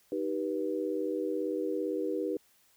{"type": "chord", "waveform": "sine", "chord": "Eb augmented", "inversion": "none", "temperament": "just", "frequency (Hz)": [311.1, 388.9, 486.1], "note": ["Eb4", "G4", "B4"], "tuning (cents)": [0, -14, -28], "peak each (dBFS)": -34, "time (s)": [0.12, 2.37], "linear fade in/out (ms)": 2, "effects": ["white hiss -66 dBFS RMS until 2.76 s"]}